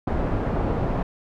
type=low-pass noise; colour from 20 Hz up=pink; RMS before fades=-24 dBFS; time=0.07-1.03 s; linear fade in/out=5 ms; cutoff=850 Hz; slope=12 dB/octave; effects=none